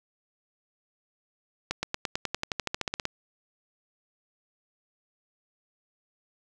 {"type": "accelerating click train", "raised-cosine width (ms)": 0.2, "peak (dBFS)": -11, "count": 17, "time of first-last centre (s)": [1.71, 3.054], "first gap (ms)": 120, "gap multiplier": 0.95, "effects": []}